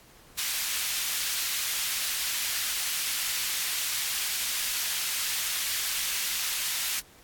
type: high-pass noise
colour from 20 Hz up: pink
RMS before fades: -30 dBFS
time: 0.37-7.01 s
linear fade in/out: 20 ms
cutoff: 2400 Hz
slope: 12 dB/octave
effects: pink hiss -55 dBFS RMS until 7.23 s + AAC 64 kbps